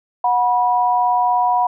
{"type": "tone pair together", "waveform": "sine", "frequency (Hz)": [731, 974.7], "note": ["F#5", "B5"], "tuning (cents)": [-21, -23], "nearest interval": "perfect fourth", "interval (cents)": 498, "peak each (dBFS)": -16, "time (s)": [0.24, 1.67], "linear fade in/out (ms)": 5, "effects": []}